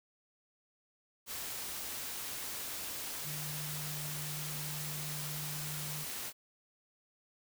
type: tone in noise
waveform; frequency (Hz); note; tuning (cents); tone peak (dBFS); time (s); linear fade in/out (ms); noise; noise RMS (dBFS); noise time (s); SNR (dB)
sine; 150; D3; +37; -42; 3.23-6.06; 50; white; -41; 1.26-6.33; -4
effects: none